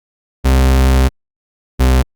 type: tone pair in turn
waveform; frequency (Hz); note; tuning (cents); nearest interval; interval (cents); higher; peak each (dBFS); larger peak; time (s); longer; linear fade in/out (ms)
40% pulse; 65.41 / 64.21; C2 / C2; 0 / -32; unison; 32; first; -7 / -7; neither; 0.44-1.09 / 1.79-2.03; first; 20
effects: Opus 48 kbps